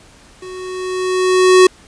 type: tone with level ramp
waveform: square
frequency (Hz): 370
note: F#4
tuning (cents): 0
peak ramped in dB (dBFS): -30 to -4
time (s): 0.42-1.67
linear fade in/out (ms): 5
effects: pink hiss -45 dBFS RMS until 1.87 s + resampled to 22050 Hz